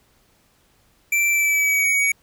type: tone with pitch glide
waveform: square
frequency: 2342 to 2249 Hz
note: D7 to C#7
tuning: -5 to +24 cents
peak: -17 dBFS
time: 1.12-2.12 s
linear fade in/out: 5 ms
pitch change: -71 cents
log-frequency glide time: 1.3-1.88 s
effects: pink hiss -60 dBFS RMS until 2.22 s